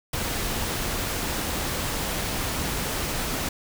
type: noise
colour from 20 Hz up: pink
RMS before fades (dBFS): -28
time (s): 0.13-3.49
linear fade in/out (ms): 5
effects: none